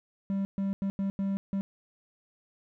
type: tone bursts at uneven times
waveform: triangle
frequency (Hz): 196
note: G3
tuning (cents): 0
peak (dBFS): -25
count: 6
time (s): 0.3-0.45 / 0.58-0.73 / 0.82-0.9 / 0.99-1.1 / 1.19-1.37 / 1.53-1.61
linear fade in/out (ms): 0
effects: none